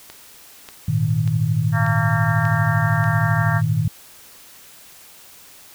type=click train; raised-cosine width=0.2 ms; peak=-19 dBFS; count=6; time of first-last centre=0.1-3.041 s; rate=1.7 Hz
type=chord; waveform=sine; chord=Ab suspended second; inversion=none; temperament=equal; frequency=103.83 / 116.54 / 155.56 Hz; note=Ab2 / Bb2 / Eb3; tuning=0 / 0 / 0 cents; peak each=-23 / -20 / -20 dBFS; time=0.88-3.88 s; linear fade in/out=5 ms
type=harmonic tone; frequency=228.6 Hz; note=A#3; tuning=34 cents flat; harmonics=3 / 4 / 5 / 6 / 7 / 8; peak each=-28 / -29 / -29 / -30 / -26 / -28 dBFS; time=1.72-3.62 s; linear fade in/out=50 ms
effects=white hiss -45 dBFS RMS until 5.74 s